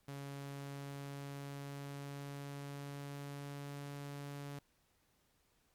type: tone with pitch glide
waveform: sawtooth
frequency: 140 to 142.36 Hz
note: C#3 to C#3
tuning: +18 to +46 cents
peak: -40 dBFS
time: 0.08-4.59 s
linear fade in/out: 5 ms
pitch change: +28 cents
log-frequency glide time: 0.48-3.82 s
effects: pink hiss -75 dBFS RMS until 5.74 s + MP3 96 kbps